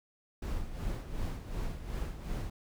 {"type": "noise with tremolo", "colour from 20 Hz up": "brown", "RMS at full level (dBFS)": -34, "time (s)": [0.42, 2.5], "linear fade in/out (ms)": 5, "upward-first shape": "sine", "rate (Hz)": 2.7, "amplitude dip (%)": 65, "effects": []}